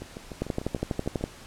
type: two click trains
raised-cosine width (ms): 2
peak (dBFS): -13 / -23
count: 11 / 9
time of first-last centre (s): 0.42-1.24 / 0.02-1.21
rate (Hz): 12.2 / 6.72
effects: pink hiss -47 dBFS RMS until 1.46 s + low-pass 10000 Hz 12 dB/octave